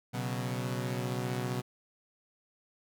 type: chord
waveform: sawtooth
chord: B suspended second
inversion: none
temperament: equal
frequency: 123.47 / 138.59 / 185 Hz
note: B2 / C#3 / F#3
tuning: 0 / 0 / 0 cents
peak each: -30 / -35 / -35 dBFS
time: 0.13-1.62 s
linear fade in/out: 20 ms
effects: none

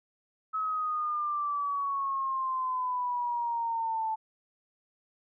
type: exponential sweep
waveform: sine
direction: down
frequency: 1290 to 876 Hz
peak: -28 dBFS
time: 0.53-4.16 s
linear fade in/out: 20 ms
effects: none

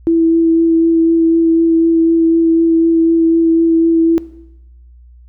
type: tone with vibrato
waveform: sine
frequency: 329.6 Hz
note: E4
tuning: in tune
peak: -8 dBFS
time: 0.07-4.18 s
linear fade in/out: 0 ms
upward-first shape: sine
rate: 4 Hz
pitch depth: 13 cents each way
effects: noise-tail reverb RT60 0.9 s tail -19 dB re dry + added 60 Hz sine -38 dBFS peak until 5.28 s

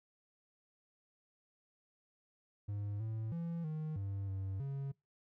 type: tone with pitch steps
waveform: triangle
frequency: 102.3 / 110.7 / 168.4 / 155.5 / 98.6 / 96.4 / 137.9 Hz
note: G#2 / A2 / E3 / D#3 / G2 / G2 / C#3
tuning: -26 / +11 / +37 / -1 / +11 / -28 / -9 cents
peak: -35 dBFS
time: 2.68-4.92 s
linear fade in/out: 10 ms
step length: 320 ms
effects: noise-tail reverb RT60 0.2 s tail -24 dB re dry

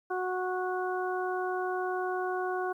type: harmonic tone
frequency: 367.7 Hz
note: F#4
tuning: 11 cents flat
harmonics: 1 / 2 / 3 / 4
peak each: -32 / -34 / -38 / -38 dBFS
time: 0.1-2.73 s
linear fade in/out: 10 ms
effects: 11-bit

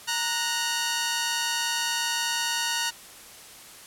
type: tone pair together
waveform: 10% pulse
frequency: 930 / 1467.8 Hz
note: A#5 / F#6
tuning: -4 / -14 cents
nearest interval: minor sixth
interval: 790 cents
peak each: -19 / -20 dBFS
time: 0.07-2.91 s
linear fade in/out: 20 ms
effects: white hiss -46 dBFS RMS until 3.86 s + low-pass 12000 Hz 12 dB/octave

